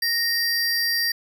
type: tone pair together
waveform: square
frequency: 1864.7 / 4699 Hz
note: A#6 / D8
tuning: 0 / 0 cents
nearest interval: octave + major third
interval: 1600 cents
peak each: -25 / -23 dBFS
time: 0.02-1.12 s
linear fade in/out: 5 ms
effects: none